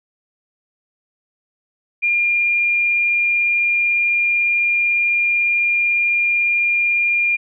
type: tone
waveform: sine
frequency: 2406 Hz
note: D7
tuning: 41 cents sharp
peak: -14 dBFS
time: 2.02-7.37 s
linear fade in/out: 20 ms
effects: none